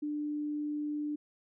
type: tone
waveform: sine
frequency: 297.1 Hz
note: D4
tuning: 20 cents sharp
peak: -32 dBFS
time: 0.02-1.16 s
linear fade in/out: 10 ms
effects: none